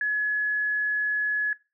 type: tone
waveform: sine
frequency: 1696 Hz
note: G#6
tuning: 36 cents sharp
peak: -23 dBFS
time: 0.01-1.53 s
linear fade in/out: 2 ms
effects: noise-tail reverb RT60 0.3 s tail -22 dB re dry